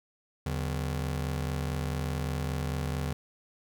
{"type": "ring-modulated tone", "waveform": "35% pulse", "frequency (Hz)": 108.9, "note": "A2", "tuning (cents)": -17, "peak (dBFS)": -25, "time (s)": [0.46, 3.13], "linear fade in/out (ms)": 0, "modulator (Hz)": 32.4, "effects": []}